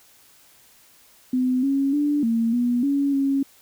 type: tone with pitch steps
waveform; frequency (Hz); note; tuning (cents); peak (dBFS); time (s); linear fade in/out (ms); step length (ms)
sine; 254.2 / 274.9 / 292.4 / 228.9 / 242.7 / 280.7 / 274.6; C4 / C#4 / D4 / A#3 / B3 / C#4 / C#4; -50 / -14 / -7 / -31 / -30 / +22 / -16; -18; 1.33-3.43; 5; 300
effects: white hiss -54 dBFS RMS until 3.61 s